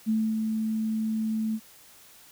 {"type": "tone with ADSR envelope", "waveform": "sine", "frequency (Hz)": 219.6, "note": "A3", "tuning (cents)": -3, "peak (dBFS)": -21, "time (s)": [0.06, 1.6], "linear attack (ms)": 32, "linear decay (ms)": 260, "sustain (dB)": -4, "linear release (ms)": 57, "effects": ["white hiss -53 dBFS RMS until 2.31 s"]}